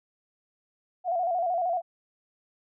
sine tone with vibrato, 704 Hz, F5, 14 cents sharp, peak -24 dBFS, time 1.04-1.82 s, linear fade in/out 50 ms, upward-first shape square, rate 13 Hz, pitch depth 69 cents each way, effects none

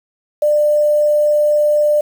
sine tone with quantisation, 596 Hz, D5, 25 cents sharp, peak -10 dBFS, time 0.42-2.01 s, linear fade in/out 5 ms, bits 6, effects none

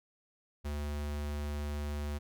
square tone, 73.42 Hz, D2, in tune, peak -35 dBFS, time 0.64-2.19 s, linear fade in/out 20 ms, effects none

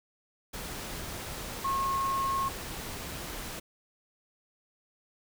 sine tone in noise, 1084 Hz, C#6, 39 cents flat, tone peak -27 dBFS, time 1.64-2.49 s, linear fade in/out 10 ms, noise pink, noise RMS -39 dBFS, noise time 0.53-3.6 s, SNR +9 dB, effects none

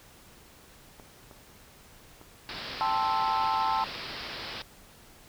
clicks, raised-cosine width 1 ms, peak -34 dBFS, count 5, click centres 0.998 / 1.312 / 2.214 / 2.583 / 2.646 s
white low-pass noise, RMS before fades -39 dBFS, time 2.49-4.62 s, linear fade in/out 0 ms, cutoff 5200 Hz, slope 96 dB/octave
sine chord, A minor seventh, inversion third, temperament equal, 784 / 880 / 1046.5 / 1318.5 Hz, G5 / A5 / C6 / E6, 0 / 0 / 0 / 0 cents, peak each -33 / -27 / -31 / -33 dBFS, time 2.81-3.84 s, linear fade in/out 0 ms
effects pink hiss -54 dBFS RMS until 5.28 s

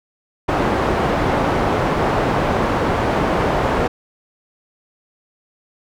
white low-pass noise, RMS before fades -18 dBFS, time 0.48-3.88 s, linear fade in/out 10 ms, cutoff 860 Hz, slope 12 dB/octave, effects none

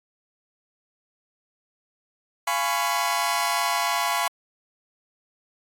sawtooth chord, C# dominant seventh, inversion first, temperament just, 693 / 831.5 / 997.9 / 1108.7 Hz, E#5 / G#5 / B5 / C#6, -14 / +2 / +18 / 0 cents, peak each -25 / -25 / -23 / -24 dBFS, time 2.47-4.28 s, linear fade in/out 5 ms, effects AAC 48 kbps

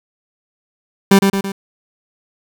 30% pulse tone with echo, 196 Hz, G3, in tune, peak -3 dBFS, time 1.11-1.19 s, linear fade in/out 5 ms, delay 110 ms, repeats 3, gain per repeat -5 dB, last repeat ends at 1.52 s, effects 7-bit

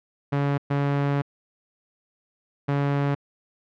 sawtooth tone bursts at uneven times, 141.7 Hz, C#3, 38 cents sharp, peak -17 dBFS, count 3, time 0.32-0.58 / 0.7-1.22 / 2.68-3.15 s, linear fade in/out 10 ms, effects low-pass 2000 Hz 12 dB/octave

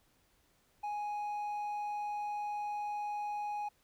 sine tone with hard clipping, 831 Hz, G#5, 1 cent sharp, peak -36 dBFS, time 0.83-3.69 s, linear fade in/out 10 ms, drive 3 dB, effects pink hiss -71 dBFS RMS until 3.83 s

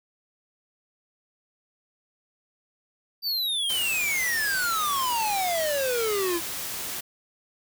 square exponential sweep, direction down, 4699 to 329.6 Hz, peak -25 dBFS, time 3.22-6.41 s, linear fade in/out 50 ms
white noise, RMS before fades -33 dBFS, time 3.69-7.01 s, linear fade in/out 10 ms
effects none

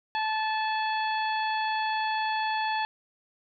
harmonic tone with a mistuned harmonic, 872 Hz, A5, 16 cents flat, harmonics 1 / 2 / 3 / 4 / 5, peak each -27 / -33 / -37 / -39 / -41 dBFS, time 0.15-2.85 s, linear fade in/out 0 ms, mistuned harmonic 4, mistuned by -46 cents, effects none

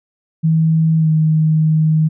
sine tone with pitch glide, 160.6 to 156.84 Hz, E3 to D#3, -45 to +14 cents, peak -10 dBFS, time 0.43-2.09 s, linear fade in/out 20 ms, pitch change -41 cents, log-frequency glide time 0.98-1.09 s, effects none

